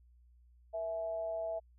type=tone with amplitude modulation; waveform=sine; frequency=657 Hz; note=E5; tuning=6 cents flat; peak=-32 dBFS; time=0.73-1.6 s; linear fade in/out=20 ms; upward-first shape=sine; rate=187 Hz; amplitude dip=55%; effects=added 60 Hz sine -60 dBFS peak until 1.78 s